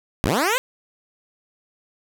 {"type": "linear sweep", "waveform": "10% pulse", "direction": "up", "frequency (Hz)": [43.65, 539], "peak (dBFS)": -10, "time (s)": [0.24, 0.58], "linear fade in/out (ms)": 0, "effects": []}